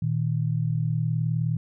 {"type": "tone pair together", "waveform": "sine", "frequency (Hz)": [117.6, 156.98], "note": ["A#2", "D#3"], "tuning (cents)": [16, 16], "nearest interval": "perfect fourth", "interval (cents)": 500, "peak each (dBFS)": -25, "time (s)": [0.02, 1.57], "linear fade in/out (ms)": 5, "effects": []}